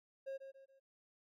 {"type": "tone with echo", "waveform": "triangle", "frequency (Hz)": 540, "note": "C#5", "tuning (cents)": -45, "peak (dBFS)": -39, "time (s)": [0.26, 0.38], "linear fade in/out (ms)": 20, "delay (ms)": 140, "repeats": 3, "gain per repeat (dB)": -8, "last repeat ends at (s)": 0.8, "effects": []}